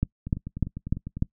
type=two click trains; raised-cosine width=5 ms; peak=-21 / -10 dBFS; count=10 / 5; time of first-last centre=0.27-1.17 / 0.03-1.224 s; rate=10 / 3.35 Hz; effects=noise-tail reverb RT60 0.1 s tail -22 dB re dry